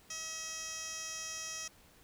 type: tone with band-pass filter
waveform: 15% pulse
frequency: 640 Hz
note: D#5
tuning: 49 cents sharp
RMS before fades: -42 dBFS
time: 0.1-1.68 s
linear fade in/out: 5 ms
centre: 5500 Hz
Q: 2.5
effects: pink hiss -62 dBFS RMS until 2.03 s